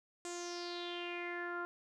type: tone with low-pass filter sweep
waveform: sawtooth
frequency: 349.2 Hz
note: F4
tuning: in tune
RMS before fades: -42 dBFS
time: 0.25-1.65 s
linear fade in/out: 0 ms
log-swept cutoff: 7800 to 1300 Hz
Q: 5.8
effects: none